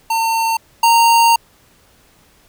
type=tone pair in turn; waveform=square; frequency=906 / 925 Hz; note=A#5 / A#5; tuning=-50 / -14 cents; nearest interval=unison; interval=36 cents; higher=second; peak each=-15 / -9 dBFS; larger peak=second; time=0.1-0.57 / 0.83-1.36 s; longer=second; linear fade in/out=5 ms; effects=pink hiss -52 dBFS RMS until 2.48 s